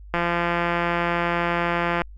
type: click train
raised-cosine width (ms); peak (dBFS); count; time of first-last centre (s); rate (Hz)
0.5; -8; 324; 0.14-2.018; 172
effects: added 50 Hz sine -39 dBFS peak until 2.17 s + Opus 48 kbps